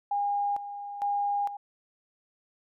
sine tone with tremolo, 812 Hz, G#5, 39 cents flat, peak -25 dBFS, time 0.11-1.57 s, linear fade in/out 5 ms, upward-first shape square, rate 1.1 Hz, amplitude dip 70%, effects none

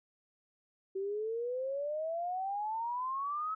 sine exponential sweep, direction up, 379.7 to 1300 Hz, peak -33 dBFS, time 0.95-3.55 s, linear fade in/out 10 ms, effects none

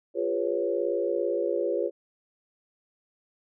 sine chord, C# dominant seventh, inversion first, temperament equal with one note detuned, 349.2 / 406.8 / 493.9 / 554.4 Hz, E#4 / G#4 / B4 / C#5, 0 / -36 / 0 / 0 cents, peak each -30 dBFS, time 0.14-1.91 s, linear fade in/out 50 ms, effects none

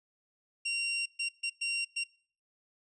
sawtooth tone bursts at uneven times, 2759 Hz, F7, 22 cents flat, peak -27 dBFS, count 5, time 0.65-1.06 / 1.19-1.29 / 1.43-1.5 / 1.61-1.85 / 1.96-2.04 s, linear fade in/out 10 ms, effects noise-tail reverb RT60 0.5 s tail -23 dB re dry + resampled to 22050 Hz

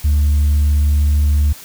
sine tone, 73.42 Hz, D2, in tune, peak -8 dBFS, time 0.04-1.53 s, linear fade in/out 10 ms, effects tanh soft clip ceiling -9 dBFS + white hiss -37 dBFS RMS until 1.64 s

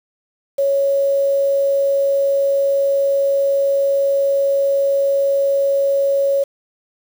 sine tone with quantisation, 554.4 Hz, C#5, in tune, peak -13 dBFS, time 0.58-6.44 s, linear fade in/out 10 ms, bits 6, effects none

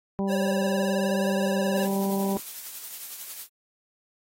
harmonic tone, 196 Hz, G3, in tune, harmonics 1 / 2 / 3 / 4 / 5, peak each -25 / -31 / -35 / -37 / -39 dBFS, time 0.19-2.37 s, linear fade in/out 0 ms
square tone with vibrato, 556 Hz, C#5, 5 cents sharp, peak -28 dBFS, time 0.27-1.88 s, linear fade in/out 50 ms, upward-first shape sine, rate 19 Hz, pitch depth 78 cents each way
blue noise with tremolo, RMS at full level -36 dBFS, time 1.74-3.48 s, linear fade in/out 50 ms, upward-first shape triangle, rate 11 Hz, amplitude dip 45%
effects AAC 48 kbps

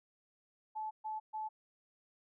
sine tone bursts, 866 Hz, A5, 28 cents flat, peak -37 dBFS, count 3, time 0.75-1.49 s, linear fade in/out 20 ms, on 160 ms, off 130 ms, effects none

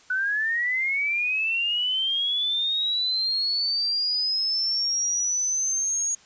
sine linear sweep, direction up, 1480 to 6645 Hz, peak -22 dBFS, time 0.1-6.15 s, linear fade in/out 5 ms, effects white hiss -54 dBFS RMS until 6.25 s + resampled to 16000 Hz

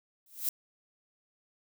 violet noise with exponential growth, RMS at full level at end -27 dBFS, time 0.26-0.49 s, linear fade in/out 2 ms, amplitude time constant 50 ms, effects none

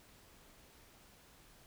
silence, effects pink hiss -62 dBFS RMS until 1.66 s

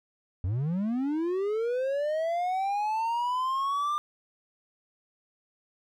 triangle linear sweep, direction up, 83.4 to 1203 Hz, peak -24 dBFS, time 0.44-3.98 s, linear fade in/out 0 ms, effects none

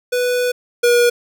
square tone pair in turn, 493.9 / 480.7 Hz, B4 / B4, 0 / -47 cents, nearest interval unison, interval 47 cents, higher first, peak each -16 / -11 dBFS, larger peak second, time 0.12-0.52 / 0.83-1.1 s, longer first, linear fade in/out 10 ms, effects none

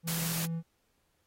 triangle tone with tremolo, 165.3 Hz, E3, 5 cents sharp, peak -29 dBFS, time 0.03-0.63 s, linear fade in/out 50 ms, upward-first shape triangle, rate 2.5 Hz, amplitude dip 45%
white noise, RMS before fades -35 dBFS, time 0.07-0.46 s, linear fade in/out 10 ms
effects pink hiss -75 dBFS RMS until 1.26 s + AAC 48 kbps

